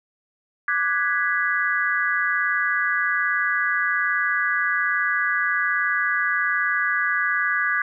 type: chord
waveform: sine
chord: G# half-diminished seventh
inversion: second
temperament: equal with one note detuned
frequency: 1180.1 / 1480 / 1661.2 / 1975.5 Hz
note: D6 / F#6 / G#6 / B6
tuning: +8 / 0 / 0 / 0 cents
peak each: -27 / -26 / -22 / -27 dBFS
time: 0.68-7.82 s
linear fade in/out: 2 ms
effects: none